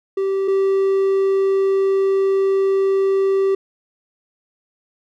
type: tone pair in turn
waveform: triangle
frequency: 388.5 / 388.5 Hz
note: G4 / G4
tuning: -16 / -16 cents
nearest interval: unison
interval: 0 cents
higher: neither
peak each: -15 / -12 dBFS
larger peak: second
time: 0.17-0.48 / 0.48-3.55 s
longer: second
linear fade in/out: 5 ms
effects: none